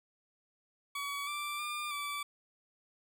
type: tone with pitch steps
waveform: 20% pulse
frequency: 1133 / 1174 / 1199 / 1158 Hz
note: C#6 / D6 / D6 / D6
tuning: +37 / -1 / +36 / -25 cents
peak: -31 dBFS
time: 0.95-2.23 s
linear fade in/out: 5 ms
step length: 320 ms
effects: none